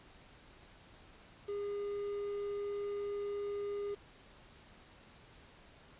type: tone with quantisation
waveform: triangle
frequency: 407.1 Hz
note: G#4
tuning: 35 cents flat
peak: -34 dBFS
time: 1.48-3.95 s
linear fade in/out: 10 ms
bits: 9
effects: pink hiss -59 dBFS RMS until 5.99 s + resampled to 8000 Hz